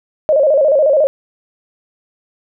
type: tone with vibrato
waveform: sine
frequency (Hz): 581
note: D5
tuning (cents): -19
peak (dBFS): -8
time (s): 0.29-1.07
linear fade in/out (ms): 0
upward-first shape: square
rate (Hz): 14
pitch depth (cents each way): 110
effects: none